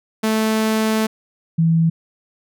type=tone pair in turn; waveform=sawtooth / sine; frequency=219.1 / 164.14 Hz; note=A3 / E3; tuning=-7 / -7 cents; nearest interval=perfect fourth; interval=500 cents; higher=first; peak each=-12 dBFS; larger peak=neither; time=0.23-1.07 / 1.58-1.9 s; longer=first; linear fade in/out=10 ms; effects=none